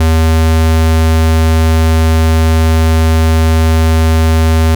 square tone, 80.5 Hz, E2, 41 cents flat, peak -7 dBFS, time 0-4.75 s, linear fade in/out 5 ms, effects none

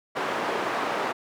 white band-pass noise, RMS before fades -28 dBFS, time 0.15-1.13 s, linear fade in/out 20 ms, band 300 to 1200 Hz, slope 12 dB/octave, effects none

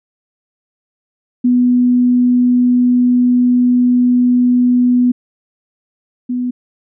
sine tone pair in turn, 246.9 / 247.8 Hz, B3 / B3, 0 / +6 cents, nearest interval unison, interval 6 cents, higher second, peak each -8 / -15 dBFS, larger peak first, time 1.44-5.12 / 6.29-6.51 s, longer first, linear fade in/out 10 ms, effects none

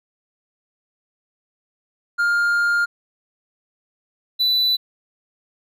triangle tone pair in turn, 1407 / 3980 Hz, F6 / B7, +12 / +13 cents, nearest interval octave + tritone, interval 1801 cents, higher second, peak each -14 dBFS, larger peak neither, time 2.18-2.86 / 4.39-4.77 s, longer first, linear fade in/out 20 ms, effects none

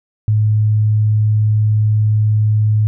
sine tone, 107.1 Hz, A2, 46 cents flat, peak -10 dBFS, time 0.28-2.87 s, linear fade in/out 0 ms, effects none

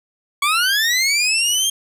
20% pulse linear sweep, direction up, 1108.7 to 3228 Hz, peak -10 dBFS, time 0.42-1.7 s, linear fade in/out 5 ms, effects resampled to 32000 Hz + 7-bit

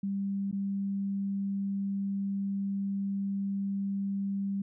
sine tone with dropouts, 197.5 Hz, G3, 13 cents sharp, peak -29 dBFS, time 0.03-4.62 s, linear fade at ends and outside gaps 5 ms, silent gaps 0.514-0.526 s, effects none

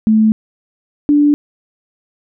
sine tone pair in turn, 218 / 292.4 Hz, A3 / D4, -16 / -7 cents, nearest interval perfect fourth, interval 509 cents, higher second, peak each -7 dBFS, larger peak neither, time 0.07-0.32 / 1.09-1.34 s, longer neither, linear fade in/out 0 ms, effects none

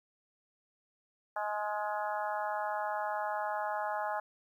harmonic tone with a mistuned harmonic, 210 Hz, G#3, 19 cents sharp, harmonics 3 / 4 / 5 / 6 / 7 / 8, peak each -38 / -35 / -41 / -43 / -43 / -45 dBFS, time 1.36-4.2 s, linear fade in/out 5 ms, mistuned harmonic 7, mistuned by -30 cents, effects 11-bit

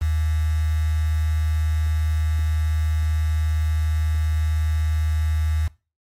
sine tone with quantisation, 78.1 Hz, D#2, 7 cents sharp, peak -18 dBFS, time 0.01-5.68 s, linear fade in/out 10 ms, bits 6, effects noise-tail reverb RT60 0.3 s tail -20 dB re dry + MP3 64 kbps

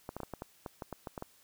clicks, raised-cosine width 1 ms, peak -25 dBFS, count 12, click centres 0.091 / 0.166 / 0.203 / 0.233 / 0.337 / 0.421 / 0.662 / 0.822 / 0.927 / 1.072 / 1.178 / 1.224 s, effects white hiss -64 dBFS RMS until 1.43 s

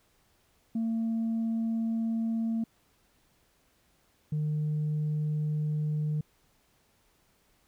sine tone pair in turn, 226.4 / 151.72 Hz, A3 / D#3, +50 / -43 cents, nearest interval perfect fifth, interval 693 cents, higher first, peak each -25 dBFS, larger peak neither, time 0.75-2.64 / 4.32-6.21 s, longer neither, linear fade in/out 5 ms, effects tanh soft clip ceiling -25 dBFS + pink hiss -68 dBFS RMS until 7.67 s

